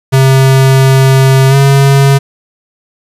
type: tone with pitch glide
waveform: square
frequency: 133.4 to 138.02 Hz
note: C3 to C#3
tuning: +34 to -7 cents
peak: -4 dBFS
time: 0.12-2.19 s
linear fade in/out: 20 ms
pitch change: +59 cents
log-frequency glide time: 1.49-1.55 s
effects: resampled to 32000 Hz + 7-bit